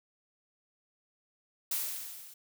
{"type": "noise with level ramp", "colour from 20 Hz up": "blue", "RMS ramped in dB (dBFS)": [-31, -52], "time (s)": [1.71, 2.34], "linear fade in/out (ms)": 5, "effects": []}